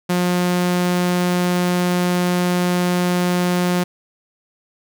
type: tone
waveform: sawtooth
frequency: 178.3 Hz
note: F3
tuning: 36 cents sharp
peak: -12 dBFS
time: 0.09-3.84 s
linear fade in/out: 10 ms
effects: none